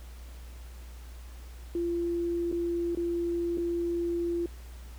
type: tone with dropouts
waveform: sine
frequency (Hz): 342.9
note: F4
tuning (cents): -32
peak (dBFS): -27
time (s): 1.75-4.46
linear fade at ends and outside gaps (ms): 2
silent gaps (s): 2.516-2.525 / 2.95-2.972 / 3.574-3.581
effects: added 60 Hz sine -42 dBFS peak until 4.98 s + pink hiss -55 dBFS RMS until 4.98 s